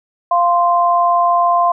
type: tone pair together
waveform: sine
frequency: 696 / 1042.8 Hz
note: F5 / C6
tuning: -6 / -6 cents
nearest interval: perfect fifth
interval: 700 cents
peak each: -13 dBFS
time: 0.31-1.72 s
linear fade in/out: 5 ms
effects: none